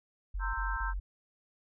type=tone bursts; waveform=sine; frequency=46.4 Hz; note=F#1; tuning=6 cents sharp; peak=-32 dBFS; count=3; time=0.34-1 s; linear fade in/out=10 ms; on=200 ms; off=30 ms
type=chord; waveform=sine; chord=C dominant seventh; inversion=third; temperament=equal with one note detuned; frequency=921.1 / 1046.5 / 1318.5 / 1568 Hz; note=Bb5 / C6 / E6 / G6; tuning=-21 / 0 / 0 / 0 cents; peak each=-39 / -41 / -40 / -37 dBFS; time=0.39-0.94 s; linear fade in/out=50 ms
effects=none